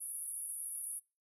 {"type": "band-pass noise", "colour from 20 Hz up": "pink", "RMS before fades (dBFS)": -42, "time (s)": [0, 1], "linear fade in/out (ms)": 20, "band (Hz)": [10000, 11000], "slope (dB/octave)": 96, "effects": ["noise-tail reverb RT60 0.3 s tail -24 dB re dry"]}